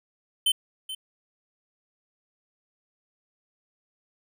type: tone with echo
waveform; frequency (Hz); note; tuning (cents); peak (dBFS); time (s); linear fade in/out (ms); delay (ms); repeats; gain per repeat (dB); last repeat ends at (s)
square; 3077; G7; -33; -20; 0.46-0.52; 5; 430; 1; -13; 0.95
effects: none